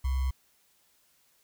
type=tone with sample-and-hold; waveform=sine; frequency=65.41 Hz; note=C2; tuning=in tune; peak=-25 dBFS; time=0.04-0.31 s; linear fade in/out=10 ms; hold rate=1050 Hz; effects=white hiss -67 dBFS RMS until 1.43 s